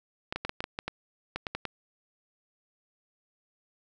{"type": "clicks", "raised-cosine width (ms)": 0.3, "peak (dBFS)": -16, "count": 12, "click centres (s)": [0.325, 0.36, 0.45, 0.494, 0.605, 0.641, 0.789, 0.88, 1.36, 1.468, 1.55, 1.653], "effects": []}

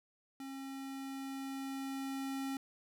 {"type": "tone with level ramp", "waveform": "square", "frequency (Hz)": 270, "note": "C#4", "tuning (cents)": -45, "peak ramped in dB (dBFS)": [-44, -37], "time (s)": [0.4, 2.57], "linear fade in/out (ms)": 2, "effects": []}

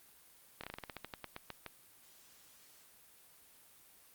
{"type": "slowing click train", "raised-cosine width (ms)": 0.3, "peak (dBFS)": -26, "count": 15, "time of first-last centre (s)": [0.61, 1.663], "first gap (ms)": 26, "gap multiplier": 1.15, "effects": ["white hiss -62 dBFS RMS until 4.14 s", "Opus 32 kbps"]}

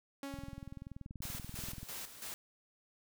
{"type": "tone with exponential decay", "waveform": "sawtooth", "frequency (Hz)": 277.2, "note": "C#4", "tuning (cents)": 0, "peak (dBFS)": -36, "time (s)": [0.23, 1.06], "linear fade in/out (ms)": 2, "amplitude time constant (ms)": 180}
{"type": "click train", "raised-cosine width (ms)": 5, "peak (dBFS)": -33, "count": 32, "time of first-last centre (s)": [0.34, 1.83], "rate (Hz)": 20.8}
{"type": "noise with tremolo", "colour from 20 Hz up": "white", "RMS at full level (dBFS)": -44, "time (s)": [1.22, 2.34], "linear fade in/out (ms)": 0, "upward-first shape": "square", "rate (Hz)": 3, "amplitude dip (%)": 65}
{"effects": []}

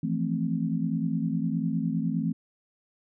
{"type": "chord", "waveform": "sine", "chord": "F major seventh", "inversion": "third", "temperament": "equal", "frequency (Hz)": [164.81, 174.61, 220, 261.6], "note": ["E3", "F3", "A3", "C4"], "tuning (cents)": [0, 0, 0, 0], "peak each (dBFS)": [-29, -33, -30, -31], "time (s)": [0.03, 2.33], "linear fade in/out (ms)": 5, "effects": []}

